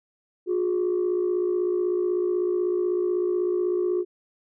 sine tone pair together, 359.2 / 415.3 Hz, F4 / G#4, +49 / 0 cents, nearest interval minor third, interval 251 cents, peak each -21 / -27 dBFS, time 0.46-4.05 s, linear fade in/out 50 ms, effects tanh soft clip ceiling -17 dBFS

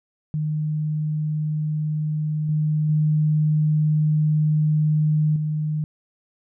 sine tone with level steps, 153 Hz, D#3, 29 cents flat, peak -21 / -18 / -16 / -21 dBFS, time 0.34-5.84 s, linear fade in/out 0 ms, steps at 2.49 / 2.89 / 5.36 s, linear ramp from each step 2 ms, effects none

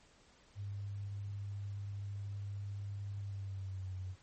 sine tone with pitch glide, 100.5 to 93.23 Hz, G2 to F#2, +44 to +14 cents, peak -39 dBFS, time 0.55-4.16 s, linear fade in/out 50 ms, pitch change -130 cents, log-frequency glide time 3.21-3.94 s, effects pink hiss -65 dBFS RMS until 4.22 s + MP3 32 kbps

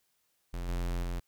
square tone with level steps, 43.65 Hz, F1, in tune, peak -35 / -31 / -33 dBFS, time 0.53-1.2 s, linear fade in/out 10 ms, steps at 0.68 / 1.03 s, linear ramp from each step 5 ms, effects white hiss -75 dBFS RMS until 1.27 s

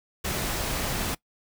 pink noise, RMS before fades -29 dBFS, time 0.24-1.15 s, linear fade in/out 10 ms, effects noise-tail reverb RT60 0.1 s tail -21 dB re dry

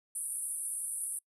pink band-pass noise, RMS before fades -37 dBFS, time 0.15-1.19 s, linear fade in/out 5 ms, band 9000 to 11000 Hz, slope 96 dB/octave, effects noise-tail reverb RT60 0.1 s tail -26 dB re dry

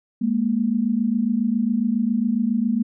sine tone pair together, 208.2 / 235.5 Hz, G#3 / A#3, +5 / +18 cents, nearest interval major second, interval 213 cents, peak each -22 / -20 dBFS, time 0.21-2.83 s, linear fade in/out 10 ms, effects none

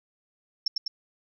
sine tone with echo, 5400 Hz, E8, 41 cents sharp, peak -21 dBFS, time 0.66-0.68 s, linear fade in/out 5 ms, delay 100 ms, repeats 2, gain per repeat -3 dB, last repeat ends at 0.88 s, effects none

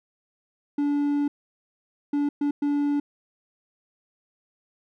triangle tone bursts at uneven times, 288.6 Hz, D4, 30 cents flat, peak -19 dBFS, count 4, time 0.78-1.28 / 2.13-2.29 / 2.41-2.51 / 2.62-3 s, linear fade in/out 5 ms, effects none

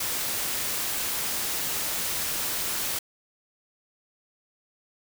white noise, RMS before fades -29 dBFS, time 0-2.99 s, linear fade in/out 5 ms, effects none

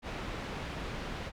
pink low-pass noise, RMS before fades -39 dBFS, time 0.02-1.32 s, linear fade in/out 50 ms, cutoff 3200 Hz, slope 12 dB/octave, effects none

